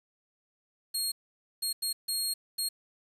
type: tone bursts at uneven times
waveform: 20% pulse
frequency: 4268 Hz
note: C8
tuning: 34 cents sharp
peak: -23 dBFS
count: 5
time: 0.94-1.12 / 1.62-1.73 / 1.82-1.93 / 2.08-2.34 / 2.58-2.69 s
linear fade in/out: 10 ms
effects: resampled to 32000 Hz + 9-bit